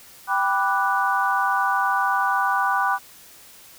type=chord; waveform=sine; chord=G major seventh; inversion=none; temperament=equal; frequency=784 / 987.8 / 1174.7 / 1480 Hz; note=G5 / B5 / D6 / F#6; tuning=0 / 0 / 0 / 0 cents; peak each=-24 dBFS; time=0.27-2.99 s; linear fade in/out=50 ms; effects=white hiss -47 dBFS RMS until 3.78 s